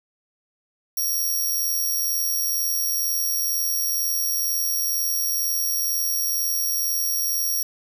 10% pulse tone with amplitude modulation, 5650 Hz, F8, 19 cents sharp, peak -14 dBFS, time 0.97-7.63 s, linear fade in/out 5 ms, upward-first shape sine, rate 82.1 Hz, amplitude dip 40%, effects 7-bit

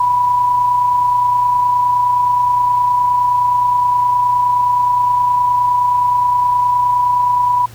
sine tone with amplitude modulation, 984 Hz, B5, 7 cents flat, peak -9 dBFS, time 0-7.66 s, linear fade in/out 5 ms, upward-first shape sine, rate 29.6 Hz, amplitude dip 35%, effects added 115 Hz sine -36 dBFS peak until 7.74 s + pink hiss -41 dBFS RMS until 7.74 s

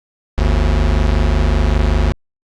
square tone pair together, 49.83 / 75.1 Hz, G1 / D2, +29 / +39 cents, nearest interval perfect fifth, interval 710 cents, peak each -14 / -16 dBFS, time 0.38-2.12 s, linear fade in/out 0 ms, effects low-pass 5000 Hz 12 dB/octave + Opus 48 kbps

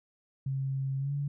sine tone with pitch glide, 135 to 142.53 Hz, C#3 to C#3, -45 to +49 cents, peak -29 dBFS, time 0.46-1.28 s, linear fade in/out 5 ms, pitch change +94 cents, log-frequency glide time 0.98-1.13 s, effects none

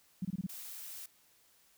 sine tone bursts, 185 Hz, F#3, in tune, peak -32 dBFS, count 5, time 0.22-0.466 s, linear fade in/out 5 ms, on 30 ms, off 24 ms
blue noise, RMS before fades -46 dBFS, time 0.49-1.06 s, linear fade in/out 5 ms
effects white hiss -67 dBFS RMS until 1.77 s

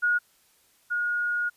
sine tone pair in turn, 1444 / 1438.6 Hz, F#6 / F#6, -43 / -49 cents, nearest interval unison, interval 6 cents, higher first, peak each -20 / -24 dBFS, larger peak first, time 0.02-0.19 / 0.9-1.5 s, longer second, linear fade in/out 20 ms, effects white hiss -63 dBFS RMS until 1.56 s + resampled to 32000 Hz

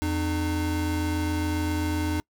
square tone pair together, 85.24 / 303.5 Hz, F2 / D#4, -41 / -43 cents, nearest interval octave + minor seventh, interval 2198 cents, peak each -28 dBFS, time 0.02-2.2 s, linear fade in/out 0 ms, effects noise-tail reverb RT60 0.1 s tail -26 dB re dry

